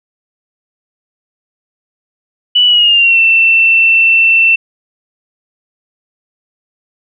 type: tone with pitch glide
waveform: sine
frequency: 2960 to 2683 Hz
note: F#7 to E7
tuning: 0 to +30 cents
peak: -5 dBFS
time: 2.55-4.56 s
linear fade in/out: 10 ms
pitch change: -170 cents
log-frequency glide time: 2.66-3.2 s
effects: none

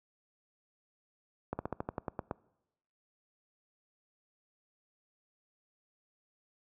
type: slowing click train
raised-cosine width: 1 ms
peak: -20 dBFS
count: 10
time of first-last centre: 1.53-2.311 s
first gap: 60 ms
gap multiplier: 1.09
effects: noise-tail reverb RT60 0.9 s tail -23 dB re dry + high-pass 60 Hz 12 dB/octave

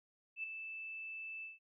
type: tone with ADSR envelope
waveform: sine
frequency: 2637 Hz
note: E7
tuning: in tune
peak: -36 dBFS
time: 0.36-1.59 s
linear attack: 76 ms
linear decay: 6 ms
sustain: -7 dB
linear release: 160 ms
effects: none

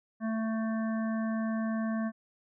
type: harmonic tone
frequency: 222.1 Hz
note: A3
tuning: 16 cents sharp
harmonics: 1 / 3 / 5 / 7 / 8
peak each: -29 / -39 / -43 / -46 / -47 dBFS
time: 0.2-2.12 s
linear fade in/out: 50 ms
effects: none

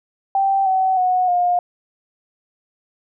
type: tone with pitch steps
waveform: sine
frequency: 781 / 757 / 733.8 / 711.2 Hz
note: G5 / F#5 / F#5 / F5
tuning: -7 / +39 / -15 / +31 cents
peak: -14 dBFS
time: 0.35-1.59 s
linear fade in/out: 2 ms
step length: 310 ms
effects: none

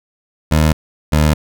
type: tone pair in turn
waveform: 20% pulse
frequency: 77.78 / 76.31 Hz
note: D#2 / D#2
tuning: 0 / -33 cents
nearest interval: unison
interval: 33 cents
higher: first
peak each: -5 dBFS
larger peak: neither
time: 0.51-0.73 / 1.12-1.34 s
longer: neither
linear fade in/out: 10 ms
effects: none

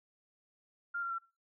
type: tone with pitch steps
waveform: sine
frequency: 1398 / 1376.4 / 1355.1 Hz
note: F6 / F6 / E6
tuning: +1 / -26 / +47 cents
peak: -34 dBFS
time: 0.94-1.186 s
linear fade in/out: 10 ms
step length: 82 ms
effects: noise-tail reverb RT60 0.3 s tail -21 dB re dry

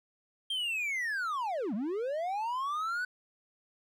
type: linear two-way sweep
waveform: triangle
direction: down then up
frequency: 3213 to 187.5 to 1510 Hz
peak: -29 dBFS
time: 0.5-3.05 s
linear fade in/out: 5 ms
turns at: 1.74 s
effects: none

